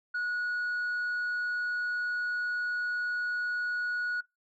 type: tone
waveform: sine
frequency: 1459 Hz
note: F#6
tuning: 25 cents flat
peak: -27 dBFS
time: 0.14-4.21 s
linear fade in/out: 10 ms
effects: noise-tail reverb RT60 0.2 s tail -23 dB re dry + tanh soft clip ceiling -28 dBFS